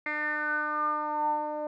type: tone with low-pass filter sweep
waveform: 10% pulse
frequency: 301 Hz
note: D4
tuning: 43 cents sharp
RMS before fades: -30 dBFS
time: 0.06-1.67 s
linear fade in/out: 2 ms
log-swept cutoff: 2100 to 690 Hz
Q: 8.7
effects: none